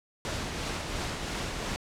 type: noise with tremolo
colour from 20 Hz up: pink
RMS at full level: -32 dBFS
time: 0.25-1.76 s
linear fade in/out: 0 ms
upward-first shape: triangle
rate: 2.9 Hz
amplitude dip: 35%
effects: low-pass 7000 Hz 12 dB/octave